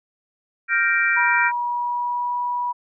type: chord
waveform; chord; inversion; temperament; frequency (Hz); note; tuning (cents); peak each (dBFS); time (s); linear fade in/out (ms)
sine; G minor seventh; third; equal; 1396.9 / 1568 / 1864.7 / 2349; F6 / G6 / Bb6 / D7; 0 / 0 / 0 / 0; -22; 0.68-1.52; 50
type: tone with pitch glide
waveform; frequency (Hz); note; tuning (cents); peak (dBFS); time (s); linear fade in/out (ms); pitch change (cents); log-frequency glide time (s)
sine; 963 to 974.2; B5 to B5; -44 to -24; -21; 1.16-2.73; 20; +20; 1.67-2.38
effects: none